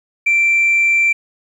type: tone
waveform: sine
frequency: 2349 Hz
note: D7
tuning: in tune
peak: -9 dBFS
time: 0.26-1.13 s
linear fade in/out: 10 ms
effects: tanh soft clip ceiling -8 dBFS + 8-bit